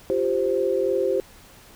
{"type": "chord", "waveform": "sine", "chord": "F suspended second", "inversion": "none", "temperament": "equal", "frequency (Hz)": [349.2, 392, 523.3], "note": ["F4", "G4", "C5"], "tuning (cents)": [0, 0, 0], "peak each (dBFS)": [-27, -23, -23], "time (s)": [0.1, 1.2], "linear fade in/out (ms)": 0, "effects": ["pink hiss -49 dBFS RMS until 1.75 s"]}